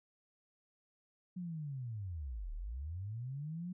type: linear two-way sweep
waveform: sine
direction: down then up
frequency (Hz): 185 to 34.65 to 185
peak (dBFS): -39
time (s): 1.36-3.73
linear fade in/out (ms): 10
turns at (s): 2.53
effects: none